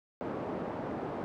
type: band-pass noise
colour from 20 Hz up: pink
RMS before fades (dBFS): -37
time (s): 0.21-1.24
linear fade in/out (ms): 0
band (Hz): 210 to 780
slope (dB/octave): 12
effects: none